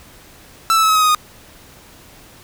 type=tone with pitch steps; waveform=45% pulse; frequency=1328 / 1312 / 1296.2 / 1280.5 / 1265.1 / 1249.9 / 1234.8 Hz; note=E6 / E6 / E6 / D#6 / D#6 / D#6 / D#6; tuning=+12 / -9 / -30 / +49 / +28 / +7 / -14 cents; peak=-11 dBFS; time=0.7-1.148 s; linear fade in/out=0 ms; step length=64 ms; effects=pink hiss -44 dBFS RMS until 2.43 s